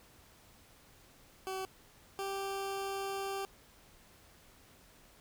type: tone pair in turn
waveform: 20% pulse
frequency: 380 / 391.6 Hz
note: F#4 / G4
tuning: +46 / -2 cents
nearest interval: minor second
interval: 52 cents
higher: second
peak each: -32 / -31 dBFS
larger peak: second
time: 1.47-1.65 / 2.19-3.45 s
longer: second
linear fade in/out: 0 ms
effects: pink hiss -61 dBFS RMS until 5.2 s

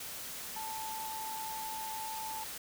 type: tone in noise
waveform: sine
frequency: 880 Hz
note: A5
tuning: in tune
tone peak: -39 dBFS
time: 0.56-2.44 s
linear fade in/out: 5 ms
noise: white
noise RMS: -43 dBFS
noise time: 0-2.58 s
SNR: +1 dB
effects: none

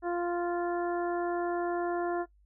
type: harmonic tone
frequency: 348.4 Hz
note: F4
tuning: 4 cents flat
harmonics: 1 / 2 / 3 / 4 / 5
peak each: -30 / -34 / -41 / -42 / -45 dBFS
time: 0.02-2.26 s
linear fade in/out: 50 ms
effects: noise-tail reverb RT60 0.1 s tail -18 dB re dry + added 50 Hz sine -60 dBFS peak until 2.45 s

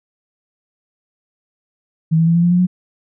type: tone with pitch steps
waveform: sine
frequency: 160.7 / 163.98 / 167.33 / 170.75 / 174.24 / 177.79 / 181.42 Hz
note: E3 / E3 / E3 / F3 / F3 / F3 / F#3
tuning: -44 / -9 / +26 / -39 / -4 / +31 / -34 cents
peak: -10 dBFS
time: 2.11-2.67 s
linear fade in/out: 20 ms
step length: 80 ms
effects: none

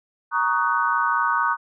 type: chord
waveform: sine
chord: D# minor seventh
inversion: second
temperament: just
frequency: 933.4 / 1120.1 / 1244.5 / 1493.4 Hz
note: A#5 / C#6 / D#6 / F#6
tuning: +2 / +18 / 0 / +16 cents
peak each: -24 dBFS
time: 0.31-1.57 s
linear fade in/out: 50 ms
effects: none

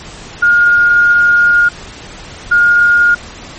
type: tone bursts at uneven times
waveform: sine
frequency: 1423 Hz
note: F6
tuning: 32 cents sharp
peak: -5 dBFS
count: 2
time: 0.42-1.69 / 2.51-3.15 s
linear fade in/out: 10 ms
effects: pink hiss -31 dBFS RMS until 3.58 s + MP3 32 kbps

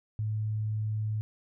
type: tone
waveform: sine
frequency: 107.7 Hz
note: A2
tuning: 37 cents flat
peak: -28 dBFS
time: 0.19-1.21 s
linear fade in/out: 0 ms
effects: none

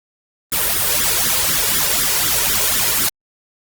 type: noise with flanger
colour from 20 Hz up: white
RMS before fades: -17 dBFS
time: 0.52-3.09 s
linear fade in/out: 5 ms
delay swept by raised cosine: 0.55 to 2.15 ms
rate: 4 Hz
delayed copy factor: +0.8
effects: Opus 24 kbps

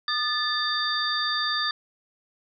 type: tone cluster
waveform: sine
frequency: 1220 / 1748 / 3619 / 4644 Hz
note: D#6 / A6 / A7 / D8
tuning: -34 / -12 / +48 / -20 cents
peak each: -29 dBFS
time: 0.08-1.71 s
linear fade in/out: 2 ms
effects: none

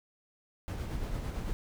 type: noise with tremolo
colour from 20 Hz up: brown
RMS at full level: -34 dBFS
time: 0.68-1.53 s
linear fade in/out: 0 ms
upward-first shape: sine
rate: 8.9 Hz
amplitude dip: 35%
effects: none

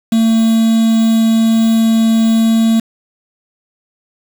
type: tone with quantisation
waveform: triangle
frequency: 224.9 Hz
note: A3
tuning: 38 cents sharp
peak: -6 dBFS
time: 0.12-2.8 s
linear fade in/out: 5 ms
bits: 4
effects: none

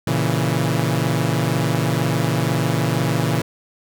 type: chord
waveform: sawtooth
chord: A# diminished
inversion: none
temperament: equal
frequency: 116.54 / 138.59 / 164.81 Hz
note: A#2 / C#3 / E3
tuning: 0 / 0 / 0 cents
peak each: -18 dBFS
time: 0.07-3.42 s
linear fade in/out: 5 ms
effects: none

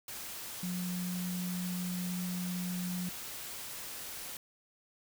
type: tone in noise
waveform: sine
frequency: 180 Hz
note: F#3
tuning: 47 cents flat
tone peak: -34 dBFS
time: 0.63-3.09 s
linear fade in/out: 2 ms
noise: white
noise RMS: -43 dBFS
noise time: 0.08-4.37 s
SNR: +6 dB
effects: none

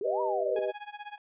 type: linear two-way sweep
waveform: sine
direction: up then down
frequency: 361.5 to 988 to 400.5 Hz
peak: -31 dBFS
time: 0.01-0.59 s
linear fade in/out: 2 ms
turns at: 0.21 s
type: chord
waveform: sine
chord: G augmented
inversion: none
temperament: equal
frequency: 392 / 493.9 / 622.3 Hz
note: G4 / B4 / D#5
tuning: 0 / 0 / 0 cents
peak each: -33 / -33 / -31 dBFS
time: 0.04-0.72 s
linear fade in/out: 20 ms
type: tone with tremolo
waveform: sawtooth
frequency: 830 Hz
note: G#5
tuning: 1 cent flat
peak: -33 dBFS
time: 0.56-1.18 s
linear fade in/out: 2 ms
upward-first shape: sine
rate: 16 Hz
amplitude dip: 90%
effects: resampled to 8000 Hz

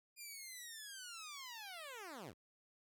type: linear sweep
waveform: 10% pulse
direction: down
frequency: 2438 to 61.74 Hz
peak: -40 dBFS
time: 0.16-2.34 s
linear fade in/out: 50 ms
effects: none

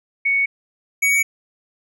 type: tone pair in turn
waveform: sine / square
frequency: 2223 / 2249 Hz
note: C#7 / C#7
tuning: +4 / +24 cents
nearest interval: unison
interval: 20 cents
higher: second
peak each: -15 dBFS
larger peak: neither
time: 0.25-0.46 / 1.02-1.23 s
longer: neither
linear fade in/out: 10 ms
effects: none

